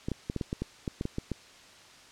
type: clicks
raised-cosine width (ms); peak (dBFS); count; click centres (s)
3; -18; 12; 0.085 / 0.117 / 0.299 / 0.363 / 0.412 / 0.529 / 0.62 / 0.878 / 1.011 / 1.054 / 1.184 / 1.317
effects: white hiss -53 dBFS RMS until 2.11 s + low-pass 6000 Hz 12 dB/octave